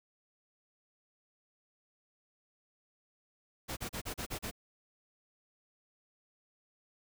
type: noise bursts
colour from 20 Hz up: pink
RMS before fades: -39 dBFS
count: 7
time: 3.68-4.513 s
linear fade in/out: 20 ms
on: 89 ms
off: 35 ms
effects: none